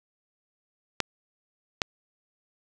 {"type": "clicks", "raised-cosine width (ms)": 0.2, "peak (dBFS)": -6, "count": 2, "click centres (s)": [1.003, 1.818], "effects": []}